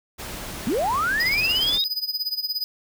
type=noise; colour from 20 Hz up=pink; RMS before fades=-34 dBFS; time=0.18-1.79 s; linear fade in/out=20 ms
type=linear sweep; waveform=sine; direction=up; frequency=196 to 3831 Hz; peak=-20 dBFS; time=0.67-1.84 s; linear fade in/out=0 ms
type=tone with tremolo; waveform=square; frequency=4978 Hz; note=D#8; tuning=in tune; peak=-22 dBFS; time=1.2-2.64 s; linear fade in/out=0 ms; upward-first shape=sine; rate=17 Hz; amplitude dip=85%
effects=none